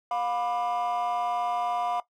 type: chord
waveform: triangle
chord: B diminished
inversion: second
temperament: just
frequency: 711.2 / 987.8 / 1185.3 Hz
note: F5 / B5 / D6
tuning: +31 / 0 / +16 cents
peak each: -25 / -29 / -31 dBFS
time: 0.11-2 s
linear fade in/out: 2 ms
effects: noise-tail reverb RT60 0.1 s tail -17 dB re dry + tanh soft clip ceiling -20 dBFS